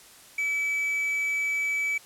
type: tone with quantisation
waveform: triangle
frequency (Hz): 2296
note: D7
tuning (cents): -40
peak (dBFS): -23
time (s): 0.38-1.98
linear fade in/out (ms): 5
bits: 8
effects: white hiss -51 dBFS RMS until 2.05 s + low-pass 12000 Hz 12 dB/octave